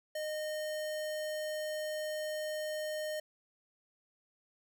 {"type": "tone", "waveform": "square", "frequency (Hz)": 614, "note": "D#5", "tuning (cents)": -23, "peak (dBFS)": -36, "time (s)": [0.15, 3.2], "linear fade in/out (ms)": 5, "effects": ["13-bit"]}